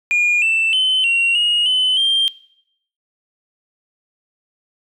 sine tone with pitch steps, 2430 / 2664 / 3052 / 2746 / 2874 / 3028 / 3178 Hz, D#7 / E7 / G7 / F7 / F7 / F#7 / G7, -42 / +18 / -47 / -30 / +49 / +39 / +23 cents, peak -11 dBFS, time 0.11-2.28 s, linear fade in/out 0 ms, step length 310 ms, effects noise-tail reverb RT60 0.7 s tail -20 dB re dry + tanh soft clip ceiling -11 dBFS

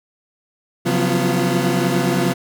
30% pulse tone cluster, 135.6 / 175.9 / 185.7 / 248.5 / 344.5 Hz, C#3 / F3 / F#3 / B3 / F4, -38 / +13 / +7 / +11 / -24 cents, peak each -20 dBFS, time 0.85-2.34 s, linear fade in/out 20 ms, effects none

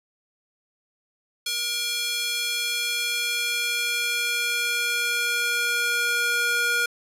square tone with high-pass filter sweep, 476.1 Hz, A#4, 37 cents sharp, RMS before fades -25 dBFS, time 1.46-6.86 s, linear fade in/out 5 ms, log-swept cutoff 3400 to 1400 Hz, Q 1.5, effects resampled to 32000 Hz

